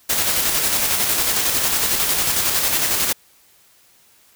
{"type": "noise with tremolo", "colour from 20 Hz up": "white", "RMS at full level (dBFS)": -18, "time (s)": [0.09, 3.13], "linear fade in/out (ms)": 10, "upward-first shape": "square", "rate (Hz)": 11, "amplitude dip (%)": 30, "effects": ["white hiss -54 dBFS RMS until 4.35 s"]}